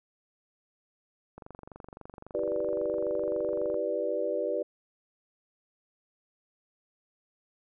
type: click train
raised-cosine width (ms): 1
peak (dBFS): -30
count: 57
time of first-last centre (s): 1.38-3.743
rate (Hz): 23.7
type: chord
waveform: sine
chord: E minor seventh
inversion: none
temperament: equal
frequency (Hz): 329.6 / 392 / 493.9 / 587.3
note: E4 / G4 / B4 / D5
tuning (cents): 0 / 0 / 0 / 0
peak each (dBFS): -37 / -34 / -32 / -31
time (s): 2.34-4.63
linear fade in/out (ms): 10
effects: none